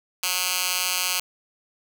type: tone with high-pass filter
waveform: 10% pulse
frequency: 182.4 Hz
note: F#3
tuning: 24 cents flat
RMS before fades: -25 dBFS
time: 0.23-1.2 s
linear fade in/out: 2 ms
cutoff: 2700 Hz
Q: 0.61
effects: none